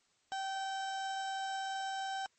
35% pulse tone, 774 Hz, G5, 22 cents flat, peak -34 dBFS, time 0.32-2.26 s, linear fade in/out 0 ms, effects white hiss -73 dBFS RMS until 2.38 s + MP3 32 kbps

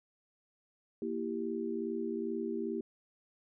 sine chord, E diminished, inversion second, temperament equal, 233.1 / 329.6 / 392 Hz, Bb3 / E4 / G4, 0 / 0 / 0 cents, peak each -38 / -38 / -37 dBFS, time 1.02-2.81 s, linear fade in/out 2 ms, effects none

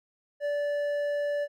sine tone with hard clipping, 581 Hz, D5, 19 cents flat, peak -28 dBFS, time 0.4-1.48 s, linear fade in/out 50 ms, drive 6 dB, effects none

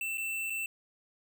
square tone with dropouts, 2673 Hz, E7, 23 cents sharp, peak -33 dBFS, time 0.01-0.66 s, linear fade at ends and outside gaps 2 ms, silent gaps 0.174-0.18 / 0.499-0.503 s, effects 11-bit

